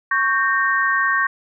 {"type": "chord", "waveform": "sine", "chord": "G diminished", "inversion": "second", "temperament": "equal with one note detuned", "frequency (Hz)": [1108.7, 1568, 1843.2], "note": ["Db6", "G6", "Bb6"], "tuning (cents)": [0, 0, -20], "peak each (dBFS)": -20, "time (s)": [0.11, 1.27], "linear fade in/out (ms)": 5, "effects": []}